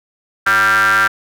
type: ring-modulated tone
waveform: square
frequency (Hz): 102.3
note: G#2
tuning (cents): -26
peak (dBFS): -8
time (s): 0.46-1.08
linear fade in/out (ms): 10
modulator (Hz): 1480
effects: none